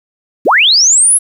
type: linear sweep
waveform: sine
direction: up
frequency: 146.4 to 11000 Hz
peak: -5 dBFS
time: 0.45-1.19 s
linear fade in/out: 20 ms
effects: 7-bit